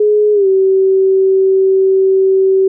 sine tone with pitch glide, 420 to 382.9 Hz, G#4 to G4, +19 to -41 cents, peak -7 dBFS, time 0-2.68 s, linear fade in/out 5 ms, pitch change -160 cents, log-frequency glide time 0.33-0.47 s, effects none

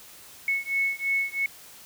sine beating tone pair, 2200 / 2203 Hz, C#7 / C#7, -14 / -11 cents, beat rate 3 Hz, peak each -27 dBFS, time 0.48-1.46 s, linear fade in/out 2 ms, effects white hiss -48 dBFS RMS until 1.85 s

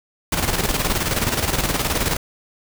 pink noise with tremolo, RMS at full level -19 dBFS, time 0.32-2.17 s, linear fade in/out 5 ms, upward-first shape square, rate 19 Hz, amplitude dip 55%, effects none

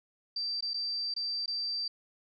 sine tone with dropouts, 4678 Hz, D8, 8 cents flat, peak -31 dBFS, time 0.36-1.88 s, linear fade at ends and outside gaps 5 ms, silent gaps 0.608-0.624 / 0.735-0.741 / 1.14-1.163 / 1.46-1.478 s, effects none

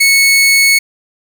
sawtooth tone, 2205 Hz, C#7, 10 cents flat, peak -3 dBFS, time 0-0.79 s, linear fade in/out 10 ms, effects 7-bit

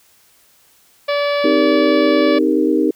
harmonic tone, 576 Hz, D5, 34 cents flat, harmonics 1 / 2 / 3 / 4 / 5 / 6 / 7 / 8 / 9, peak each -16 / -24 / -28 / -26 / -33 / -31 / -33 / -36 / -38 dBFS, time 1.08-2.39 s, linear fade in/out 10 ms
sine chord, C minor seventh, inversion none, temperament equal with one note detuned, 261.6 / 311.1 / 397.2 / 466.2 Hz, C4 / Eb4 / G4 / Bb4, 0 / 0 / +23 / 0 cents, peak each -19 / -15 / -19 / -20 dBFS, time 1.44-2.91 s, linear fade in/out 5 ms
effects white hiss -53 dBFS RMS until 2.95 s

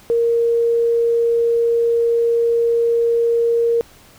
sine tone, 466.2 Hz, A#4, in tune, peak -13 dBFS, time 0.1-3.81 s, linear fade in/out 0 ms, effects pink hiss -47 dBFS RMS until 4.18 s

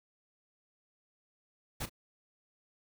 pink noise with echo, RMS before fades -37 dBFS, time 1.8-1.86 s, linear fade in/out 10 ms, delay 36 ms, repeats 1, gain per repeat -14 dB, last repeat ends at 1.896 s, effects none

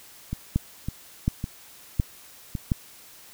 two click trains, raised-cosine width 5 ms, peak -16 / -9 dBFS, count 5 / 4, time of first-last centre 0.33-2.552 / 0.56-2.718 s, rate 1.8 / 1.39 Hz, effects white hiss -49 dBFS RMS until 3.33 s

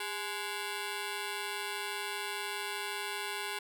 10% pulse ring-modulated tone, 625 Hz, D#5, 8 cents sharp, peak -24 dBFS, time 0-3.59 s, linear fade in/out 5 ms, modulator 219 Hz, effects none

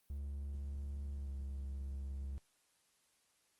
triangle tone with pitch glide, 70.4 to 68.28 Hz, C#2 to C#2, +27 to -26 cents, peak -38 dBFS, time 0.1-2.38 s, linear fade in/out 0 ms, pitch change -53 cents, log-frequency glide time 1.15-1.33 s, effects white hiss -75 dBFS RMS until 3.59 s + Opus 32 kbps

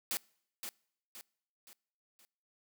white noise with echo, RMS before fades -35 dBFS, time 0.11-0.17 s, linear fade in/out 0 ms, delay 520 ms, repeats 4, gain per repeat -7 dB, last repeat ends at 2.25 s, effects noise-tail reverb RT60 0.7 s tail -26 dB re dry + high-pass 150 Hz 12 dB/octave

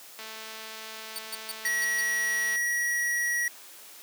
click train, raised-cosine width 0.2 ms, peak -24 dBFS, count 522, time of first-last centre 0.19-2.558 s, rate 220 Hz
15% pulse tone bursts, 4549 Hz, C#8, 44 cents sharp, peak -26 dBFS, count 6, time 1.16-2.01 s, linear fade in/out 0 ms, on 25 ms, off 140 ms
square tone, 1916 Hz, A#6, 47 cents sharp, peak -26 dBFS, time 1.65-3.48 s, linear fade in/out 2 ms
effects white hiss -48 dBFS RMS until 4.02 s + high-pass 300 Hz 12 dB/octave

